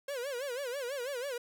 45% pulse tone with vibrato, 523.3 Hz, C5, in tune, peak -35 dBFS, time 0.08-1.38 s, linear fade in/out 5 ms, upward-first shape sine, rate 6.1 Hz, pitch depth 170 cents each way, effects none

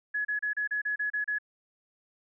sine tone bursts, 1691 Hz, G#6, 31 cents sharp, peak -27 dBFS, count 9, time 0.14-1.386 s, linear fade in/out 10 ms, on 110 ms, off 32 ms, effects none

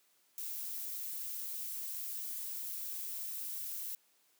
violet noise, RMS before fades -41 dBFS, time 0.38-3.95 s, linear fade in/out 0 ms, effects white hiss -71 dBFS RMS until 4.39 s + high-pass 200 Hz 12 dB/octave

